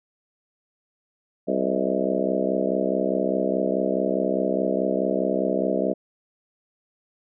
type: harmonic tone with a mistuned harmonic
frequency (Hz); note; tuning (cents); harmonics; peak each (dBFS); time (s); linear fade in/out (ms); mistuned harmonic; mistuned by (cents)
64.8; C2; -16; 3 / 4 / 5 / 6 / 7 / 8 / 9 / 10; -29 / -29 / -29 / -29 / -29 / -29 / -29 / -29; 1.47-5.94; 20; 9; +61
effects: none